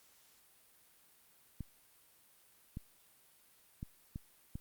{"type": "clicks", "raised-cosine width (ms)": 5, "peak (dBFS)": -29, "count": 5, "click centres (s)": [1.607, 2.771, 3.829, 4.159, 4.555], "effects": ["white hiss -66 dBFS RMS until 4.6 s", "Opus 48 kbps"]}